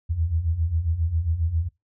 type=beating tone pair; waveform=sine; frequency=77.5 / 84.9 Hz; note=D#2 / F2; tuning=-6 / -48 cents; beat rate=7.4 Hz; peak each=-27 / -22 dBFS; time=0.09-1.69 s; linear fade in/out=20 ms; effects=noise-tail reverb RT60 0.2 s tail -23 dB re dry

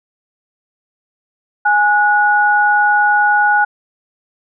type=tone pair together; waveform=sine; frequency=830.6 / 1460 Hz; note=G#5 / F#6; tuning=0 / -24 cents; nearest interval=minor seventh; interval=976 cents; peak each=-12 dBFS; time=1.65-3.65 s; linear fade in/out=10 ms; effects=none

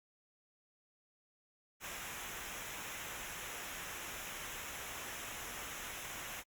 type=noise with comb filter; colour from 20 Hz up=pink; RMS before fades=-45 dBFS; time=1.8-6.44 s; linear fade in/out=50 ms; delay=0.22 ms; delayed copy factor=-0.7; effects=Opus 48 kbps

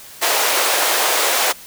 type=high-pass noise; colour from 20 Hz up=pink; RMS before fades=-17 dBFS; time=0.21-1.53 s; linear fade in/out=20 ms; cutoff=470 Hz; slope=24 dB/octave; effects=white hiss -39 dBFS RMS until 1.66 s

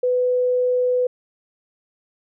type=tone; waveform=sine; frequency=498.8 Hz; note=B4; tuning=17 cents sharp; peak=-16 dBFS; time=0.03-1.07 s; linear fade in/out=5 ms; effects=none

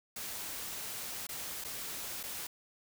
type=noise with dropouts; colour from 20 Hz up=white; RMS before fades=-41 dBFS; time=0.16-2.47 s; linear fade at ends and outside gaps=5 ms; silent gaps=1.269-1.289 / 1.641-1.646 / 2.231-2.235 s; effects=none

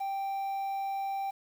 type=tone with quantisation; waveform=triangle; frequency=784 Hz; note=G5; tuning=in tune; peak=-29 dBFS; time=0-1.31 s; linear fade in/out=10 ms; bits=9; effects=none

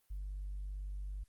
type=tone with tanh clipping; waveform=triangle; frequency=48.86 Hz; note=G1; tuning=5 cents flat; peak=-39 dBFS; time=0.1-1.24 s; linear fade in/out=10 ms; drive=5 dB; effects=white hiss -75 dBFS RMS until 1.28 s + Opus 32 kbps

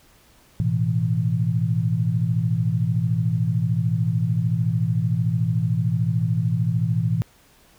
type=chord; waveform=sine; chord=A suspended second; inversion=none; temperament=equal; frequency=110 / 123.47 / 164.81 Hz; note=A2 / B2 / E3; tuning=0 / 0 / 0 cents; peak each=-23 dBFS; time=0.6-7.22 s; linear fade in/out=0 ms; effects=pink hiss -55 dBFS RMS until 7.78 s

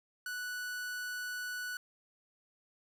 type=tone; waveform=45% pulse; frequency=1480 Hz; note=F#6; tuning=in tune; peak=-37 dBFS; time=0.26-1.77 s; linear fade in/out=2 ms; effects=none

